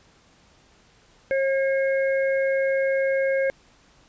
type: harmonic tone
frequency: 540 Hz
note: C#5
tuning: 45 cents flat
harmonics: 1 / 3 / 4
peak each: -20 / -30 / -32 dBFS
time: 1.31-3.5 s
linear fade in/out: 0 ms
effects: pink hiss -57 dBFS RMS until 4.08 s + resampled to 16000 Hz